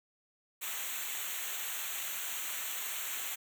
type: noise with comb filter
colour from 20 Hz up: white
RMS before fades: -38 dBFS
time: 0.61-3.36 s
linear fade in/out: 20 ms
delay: 0.2 ms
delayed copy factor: -0.95
effects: none